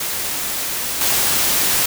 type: noise with level steps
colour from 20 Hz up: white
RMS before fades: -23 / -17 dBFS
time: 0-1.86 s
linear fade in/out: 5 ms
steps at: 1.01 s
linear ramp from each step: 2 ms
effects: none